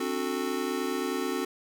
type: chord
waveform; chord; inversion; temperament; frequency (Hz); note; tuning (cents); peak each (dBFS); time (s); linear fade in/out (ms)
square; D dominant seventh; third; just; 264.3 / 293.7 / 367.1 / 440.5; C4 / D4 / F#4 / A4; +18 / 0 / -14 / +2; -34 / -37 / -33 / -36; 0-1.45; 5
effects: none